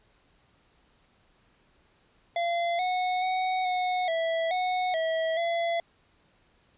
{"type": "tone with pitch steps", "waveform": "square", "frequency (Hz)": [686, 733, 744, 731, 658, 734, 648, 678], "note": ["F5", "F#5", "F#5", "F#5", "E5", "F#5", "E5", "E5"], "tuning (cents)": [-31, -16, 9, -21, -3, -14, -30, 49], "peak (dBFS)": -26, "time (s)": [2.36, 5.8], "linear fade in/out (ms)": 2, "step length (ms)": 430, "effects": ["pink hiss -65 dBFS RMS until 6.77 s", "resampled to 8000 Hz"]}